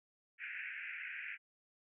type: band-pass noise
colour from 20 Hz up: white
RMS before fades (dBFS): -45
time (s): 0.38-1.38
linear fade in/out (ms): 50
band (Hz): 1500 to 2600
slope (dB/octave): 96
effects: none